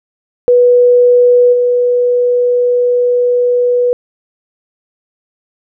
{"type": "tone with level steps", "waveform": "sine", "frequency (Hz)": 490, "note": "B4", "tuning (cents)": -14, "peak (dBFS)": [-4, -8], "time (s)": [0.48, 3.93], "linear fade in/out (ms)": 0, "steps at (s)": 1.52, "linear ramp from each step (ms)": 20, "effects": []}